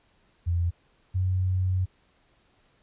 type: tone pair in turn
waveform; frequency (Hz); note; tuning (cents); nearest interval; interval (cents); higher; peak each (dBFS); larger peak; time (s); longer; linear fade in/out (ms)
sine; 86 / 92.64; F2 / F#2; -26 / +3; minor second; 129; second; -22; neither; 0.46-0.71 / 1.14-1.86; second; 20
effects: pink hiss -65 dBFS RMS until 2.82 s + resampled to 8000 Hz